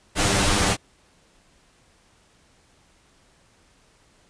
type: noise with comb filter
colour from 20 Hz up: pink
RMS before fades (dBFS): -20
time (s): 0.15-0.77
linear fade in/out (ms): 50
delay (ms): 10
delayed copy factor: +0.85
effects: pink hiss -59 dBFS RMS until 4.29 s + resampled to 22050 Hz

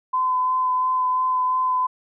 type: tone with vibrato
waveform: sine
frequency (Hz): 1018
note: C6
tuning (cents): -48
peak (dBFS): -18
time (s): 0.13-1.87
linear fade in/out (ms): 10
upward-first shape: sine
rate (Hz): 2.9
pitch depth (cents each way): 12
effects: none

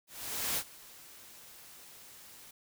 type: noise with ADSR envelope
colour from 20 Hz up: white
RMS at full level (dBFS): -32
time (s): 0.07-2.51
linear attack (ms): 500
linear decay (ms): 64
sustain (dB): -21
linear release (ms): 4
effects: none

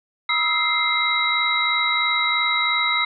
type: tone cluster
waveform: sine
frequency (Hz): 965 / 1269 / 1332 / 2094 / 3872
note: B5 / D#6 / E6 / C7 / B7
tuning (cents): -40 / +34 / +18 / +1 / -35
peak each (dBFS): -30 / -25 / -29 / -21 / -23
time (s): 0.29-3.05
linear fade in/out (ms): 5
effects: none

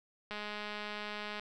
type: click train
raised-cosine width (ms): 0.3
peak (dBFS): -25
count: 228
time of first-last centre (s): 0.31-1.396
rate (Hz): 209
effects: none

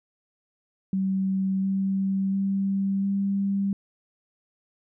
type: tone with pitch steps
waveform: sine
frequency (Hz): 191.5 / 193.5 / 195.52 / 197.57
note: G3 / G3 / G3 / G3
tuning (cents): -40 / -22 / -4 / +14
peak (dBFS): -22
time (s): 0.93-3.73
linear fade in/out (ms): 2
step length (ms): 700
effects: none

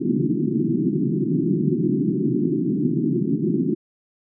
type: band-pass noise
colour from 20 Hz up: white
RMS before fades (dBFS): -21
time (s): 0-3.75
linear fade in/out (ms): 20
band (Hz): 130 to 370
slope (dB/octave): 96
effects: none

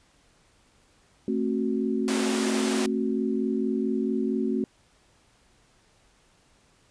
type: chord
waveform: sine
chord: F# diminished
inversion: first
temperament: just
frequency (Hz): 222 / 266.4 / 370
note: A3 / C4 / F#4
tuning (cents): +16 / +31 / 0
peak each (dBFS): -27 / -28 / -29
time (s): 1.28-4.64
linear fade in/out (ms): 2
type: high-pass noise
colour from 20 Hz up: pink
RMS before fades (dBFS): -31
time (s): 2.08-2.86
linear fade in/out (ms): 0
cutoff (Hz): 250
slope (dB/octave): 48
effects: pink hiss -62 dBFS RMS until 6.9 s + resampled to 22050 Hz

